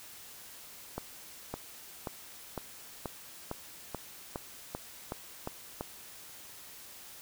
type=accelerating click train; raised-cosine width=1 ms; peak=-21 dBFS; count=12; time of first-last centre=0.98-5.809 s; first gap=560 ms; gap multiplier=0.95; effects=white hiss -50 dBFS RMS until 7.21 s